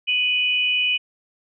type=tone pair together; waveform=sine; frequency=2489 / 2960 Hz; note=D#7 / F#7; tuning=0 / 0 cents; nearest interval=minor third; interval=300 cents; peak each=-20 / -21 dBFS; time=0.07-0.98 s; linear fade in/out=20 ms; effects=none